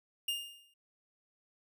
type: tone with exponential decay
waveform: 45% pulse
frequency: 2826 Hz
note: F7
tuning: 20 cents sharp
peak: -30 dBFS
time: 0.28-0.74 s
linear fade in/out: 5 ms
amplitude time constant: 100 ms
effects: none